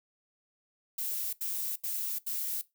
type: noise bursts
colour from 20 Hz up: violet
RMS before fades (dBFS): -34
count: 4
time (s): 0.98-2.614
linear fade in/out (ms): 5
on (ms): 350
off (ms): 78
effects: noise-tail reverb RT60 0.2 s tail -19 dB re dry